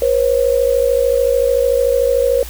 sine tone pair together, 485.3 / 538.8 Hz, B4 / C#5, -30 / -49 cents, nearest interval major second, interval 181 cents, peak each -14 dBFS, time 0.02-2.43 s, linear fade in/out 2 ms, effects added 60 Hz sine -29 dBFS peak until 2.49 s + white hiss -34 dBFS RMS until 2.49 s

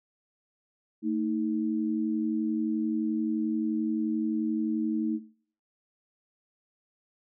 sine tone pair together, 224.2 / 315.7 Hz, A3 / D#4, +33 / +25 cents, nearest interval tritone, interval 592 cents, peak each -28 dBFS, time 1.02-5.2 s, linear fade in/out 50 ms, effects noise-tail reverb RT60 0.5 s tail -17 dB re dry

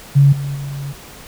sine tone with level steps, 140.1 Hz, C#3, 19 cents sharp, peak -6 / -20 / -23 dBFS, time 0.15-0.93 s, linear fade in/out 20 ms, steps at 0.32 / 0.55 s, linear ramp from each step 10 ms, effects pink hiss -38 dBFS RMS until 1.27 s

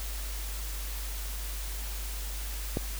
click, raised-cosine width 2 ms, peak -15 dBFS, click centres 2.771 s, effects added 50 Hz sine -34 dBFS peak until 2.99 s + white hiss -41 dBFS RMS until 2.99 s

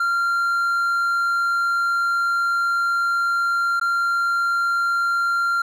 triangle tone with dropouts, 1384 Hz, F6, 16 cents flat, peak -16 dBFS, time 0-5.62 s, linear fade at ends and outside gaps 5 ms, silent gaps 3.798-3.812 s, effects none

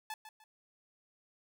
sawtooth tone with echo, 868 Hz, A5, 24 cents flat, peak -35 dBFS, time 0.1-0.14 s, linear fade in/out 2 ms, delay 150 ms, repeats 2, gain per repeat -10 dB, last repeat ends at 0.44 s, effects none

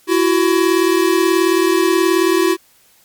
square tone pair together, 335.1 / 373.7 Hz, E4 / F#4, +29 / +17 cents, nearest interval major second, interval 188 cents, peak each -15 dBFS, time 0.07-2.57 s, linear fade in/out 50 ms, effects white hiss -52 dBFS RMS until 3.04 s + MP3 96 kbps

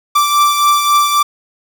45% pulse beating tone pair, 1170 / 1173.7 Hz, D6 / D6, -7 / -1 cents, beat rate 3.7 Hz, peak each -10 / -17 dBFS, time 0.15-1.23 s, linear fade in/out 10 ms, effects none

